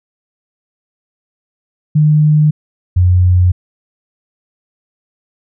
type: tone pair in turn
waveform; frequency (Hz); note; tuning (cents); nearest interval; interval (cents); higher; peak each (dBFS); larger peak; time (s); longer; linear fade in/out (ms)
sine; 151.8 / 90.26; D#3 / F#2; -42 / -42; major sixth; 900; first; -6; neither; 1.95-2.51 / 2.96-3.52; neither; 10
effects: none